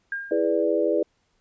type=tone with exponential decay; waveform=sine; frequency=1610 Hz; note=G6; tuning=46 cents sharp; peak=-24 dBFS; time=0.12-0.63 s; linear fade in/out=2 ms; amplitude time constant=110 ms
type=chord; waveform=sine; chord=E dominant seventh; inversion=none; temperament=equal; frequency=329.6 / 415.3 / 493.9 / 587.3 Hz; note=E4 / G#4 / B4 / D5; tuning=0 / 0 / 0 / 0 cents; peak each=-25 dBFS; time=0.31-1.03 s; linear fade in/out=5 ms
effects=pink hiss -69 dBFS RMS until 1.4 s + resampled to 16000 Hz